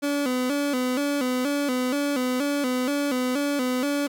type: tone with vibrato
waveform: 30% pulse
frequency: 268.9 Hz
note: C4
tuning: 47 cents sharp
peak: -20 dBFS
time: 0.02-4.08 s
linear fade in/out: 20 ms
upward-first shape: square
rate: 2.1 Hz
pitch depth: 110 cents each way
effects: none